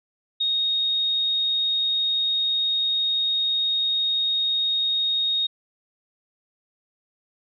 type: tone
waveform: sine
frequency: 3729 Hz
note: A#7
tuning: in tune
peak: -20 dBFS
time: 0.4-5.47 s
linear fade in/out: 10 ms
effects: none